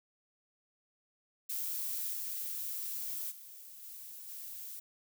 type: noise with level steps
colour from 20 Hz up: violet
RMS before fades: -37 / -39 / -51 / -48 / -45 dBFS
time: 1.49-4.8 s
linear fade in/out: 10 ms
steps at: 2.12 / 3.3 / 3.82 / 4.27 s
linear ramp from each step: 20 ms
effects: none